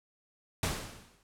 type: noise with exponential decay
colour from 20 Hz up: pink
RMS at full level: -29 dBFS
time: 0.63-1.23 s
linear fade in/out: 1 ms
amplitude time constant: 130 ms
effects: low-pass 11000 Hz 12 dB/octave